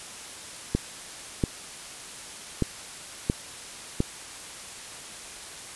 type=clicks; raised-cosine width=3 ms; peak=-9 dBFS; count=5; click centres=0.75 / 1.438 / 2.623 / 3.299 / 4.004 s; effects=white hiss -41 dBFS RMS until 5.75 s + resampled to 24000 Hz